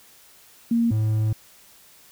sine / triangle tone pair in turn, 232.7 / 108.72 Hz, A#3 / A2, -3 / -20 cents, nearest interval octave + minor second, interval 1317 cents, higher first, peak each -17 dBFS, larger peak neither, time 0.71-0.91 / 0.91-1.33 s, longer second, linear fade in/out 5 ms, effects white hiss -52 dBFS RMS until 2.11 s

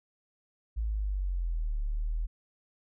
sine linear two-way sweep, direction down then up, 55.8 to 36 to 41.14 Hz, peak -28 dBFS, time 0.76-2.27 s, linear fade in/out 20 ms, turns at 1.81 s, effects none

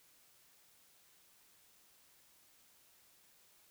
silence, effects white hiss -67 dBFS RMS until 3.7 s

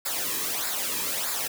white noise with flanger, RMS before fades -29 dBFS, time 0.05-1.48 s, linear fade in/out 10 ms, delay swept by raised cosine 0.33 to 1.43 ms, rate 1.6 Hz, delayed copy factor -0.7, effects none

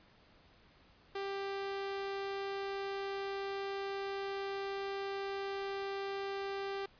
sawtooth tone, 393.8 Hz, G4, 8 cents sharp, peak -33 dBFS, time 1.15-6.86 s, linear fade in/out 5 ms, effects pink hiss -64 dBFS RMS until 6.99 s + resampled to 11025 Hz

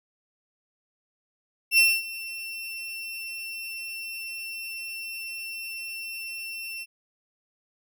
35% pulse tone with ADSR envelope, 2702 Hz, E7, 42 cents sharp, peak -13 dBFS, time 1.71-6.86 s, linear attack 70 ms, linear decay 240 ms, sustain -19 dB, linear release 39 ms, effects none

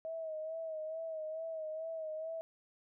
sine tone with vibrato, 638 Hz, D#5, 43 cents sharp, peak -38 dBFS, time 0.05-2.41 s, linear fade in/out 0 ms, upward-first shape sine, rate 2.3 Hz, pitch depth 46 cents each way, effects none

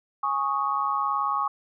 sine chord, Ab suspended fourth, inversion none, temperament just, 830.6 / 1107.5 / 1245.9 Hz, Ab5 / Db6 / Eb6, 0 / -2 / +2 cents, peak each -30 / -25 / -29 dBFS, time 0.23-1.48 s, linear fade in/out 5 ms, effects none

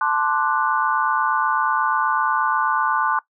sine chord, D dominant seventh, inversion second, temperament equal, 880 / 1046.5 / 1174.7 / 1480 Hz, A5 / C6 / D6 / F#6, 0 / 0 / 0 / 0 cents, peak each -23 dBFS, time 0.01-3.19 s, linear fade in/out 2 ms, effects noise-tail reverb RT60 0.1 s tail -19 dB re dry

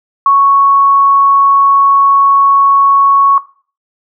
sine tone, 1108.7 Hz, C#6, in tune, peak -4 dBFS, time 0.26-3.38 s, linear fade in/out 2 ms, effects noise-tail reverb RT60 0.4 s tail -17 dB re dry

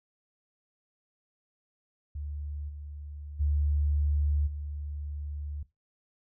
sine tone with level steps, 73.3 Hz, D2, 3 cents flat, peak -34 / -39 / -24 / -34 dBFS, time 2.15-5.63 s, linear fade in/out 5 ms, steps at 2.68 / 3.39 / 4.46 s, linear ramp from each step 20 ms, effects noise-tail reverb RT60 0.2 s tail -17 dB re dry

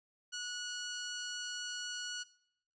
10% pulse tone, 1462 Hz, F#6, 21 cents flat, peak -30 dBFS, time 0.32-2.24 s, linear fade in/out 20 ms, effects noise-tail reverb RT60 0.7 s tail -21 dB re dry + resampled to 16000 Hz

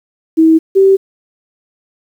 sine tone pair in turn, 321.6 / 387.3 Hz, E4 / G4, -43 / -21 cents, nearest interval minor third, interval 322 cents, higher second, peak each -4 dBFS, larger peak neither, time 0.37-0.59 / 0.75-0.97 s, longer neither, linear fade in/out 20 ms, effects 7-bit

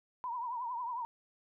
sine tone with vibrato, 966 Hz, B5, 39 cents flat, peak -35 dBFS, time 0.24-1.05 s, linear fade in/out 0 ms, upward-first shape triangle, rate 11 Hz, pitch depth 110 cents each way, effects none

